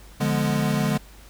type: chord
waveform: square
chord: D diminished seventh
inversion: none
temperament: equal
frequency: 146.83 / 174.61 / 207.7 / 246.9 Hz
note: D3 / F3 / Ab3 / Cb4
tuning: 0 / 0 / 0 / 0 cents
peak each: -25 / -30 / -25 / -30 dBFS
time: 0.2-0.98 s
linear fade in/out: 10 ms
effects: added 50 Hz sine -45 dBFS peak until 1.29 s + pink hiss -50 dBFS RMS until 1.29 s